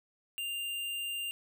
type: tone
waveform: square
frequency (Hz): 2794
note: F7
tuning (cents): 0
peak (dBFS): -35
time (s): 0.38-1.31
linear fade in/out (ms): 0
effects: none